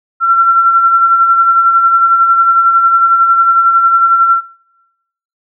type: tone with tremolo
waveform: sine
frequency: 1357 Hz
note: E6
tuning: 50 cents sharp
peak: -4 dBFS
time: 0.2-4.41 s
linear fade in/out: 50 ms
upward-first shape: sine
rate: 11 Hz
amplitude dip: 45%
effects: noise-tail reverb RT60 1.0 s tail -23 dB re dry